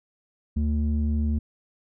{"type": "tone with low-pass filter", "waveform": "square", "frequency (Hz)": 74, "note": "D2", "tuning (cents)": 14, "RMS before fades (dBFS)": -24, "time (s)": [0.56, 1.39], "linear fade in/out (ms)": 10, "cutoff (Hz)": 180, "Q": 8.4, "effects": []}